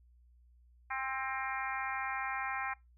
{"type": "harmonic tone with a mistuned harmonic", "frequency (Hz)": 265.5, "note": "C4", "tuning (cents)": 25, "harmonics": [3, 4, 5, 6, 7, 8, 9], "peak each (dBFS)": [-40, -41, -42, -43, -43, -44, -45], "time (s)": [0.9, 2.74], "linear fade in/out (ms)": 10, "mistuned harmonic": 4, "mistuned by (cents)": -16, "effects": ["noise-tail reverb RT60 0.2 s tail -22 dB re dry", "added 60 Hz sine -60 dBFS peak until 2.97 s"]}